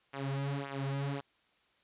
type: tone with flanger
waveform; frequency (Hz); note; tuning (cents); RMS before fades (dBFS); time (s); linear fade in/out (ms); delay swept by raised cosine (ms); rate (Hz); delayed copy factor
sawtooth; 138.59; C#3; 0; -36; 0.13-1.21; 10; 0.22 to 4.52; 1.8; -1
effects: white hiss -70 dBFS RMS until 1.83 s + resampled to 8000 Hz